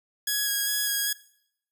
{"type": "tone with vibrato", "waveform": "5% pulse", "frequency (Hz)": 1659, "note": "G#6", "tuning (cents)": -2, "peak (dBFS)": -14, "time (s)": [0.27, 1.13], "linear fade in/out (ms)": 5, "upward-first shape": "square", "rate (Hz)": 2.5, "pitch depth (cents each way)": 13, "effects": ["noise-tail reverb RT60 0.7 s tail -20 dB re dry"]}